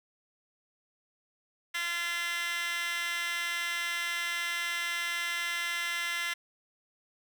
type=tone with high-pass filter; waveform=15% pulse; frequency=343.8 Hz; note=F4; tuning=27 cents flat; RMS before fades=-33 dBFS; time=1.74-6.34 s; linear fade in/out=10 ms; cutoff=2100 Hz; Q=8.4; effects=none